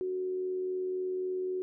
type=tone with amplitude modulation; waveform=sine; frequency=370 Hz; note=F#4; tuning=in tune; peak=-29 dBFS; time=0.01-1.62 s; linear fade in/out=0 ms; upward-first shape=sine; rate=83.7 Hz; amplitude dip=30%; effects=none